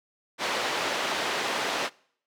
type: band-pass noise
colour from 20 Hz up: pink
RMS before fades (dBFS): -29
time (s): 0.38-1.9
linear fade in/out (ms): 50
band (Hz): 460 to 4500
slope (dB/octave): 12
effects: noise-tail reverb RT60 0.6 s tail -24 dB re dry